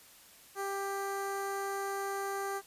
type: tone with notch filter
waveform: 15% pulse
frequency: 394.4 Hz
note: G4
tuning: 11 cents sharp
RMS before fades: -36 dBFS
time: 0.55-2.62 s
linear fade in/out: 50 ms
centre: 3500 Hz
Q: 1.1
effects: white hiss -57 dBFS RMS until 2.66 s + resampled to 32000 Hz